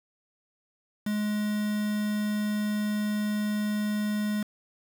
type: tone with quantisation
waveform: triangle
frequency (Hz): 210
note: G#3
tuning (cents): +19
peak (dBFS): -24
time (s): 1.06-4.43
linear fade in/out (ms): 5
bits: 6
effects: none